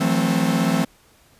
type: chord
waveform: 45% pulse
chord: F# half-diminished seventh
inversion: third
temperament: equal with one note detuned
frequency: 164.81 / 180.98 / 220 / 261.6 Hz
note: E3 / F#3 / A3 / C4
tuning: 0 / -38 / 0 / 0 cents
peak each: -23 dBFS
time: 0-0.85 s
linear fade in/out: 10 ms
effects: pink hiss -55 dBFS RMS until 1.39 s + resampled to 32000 Hz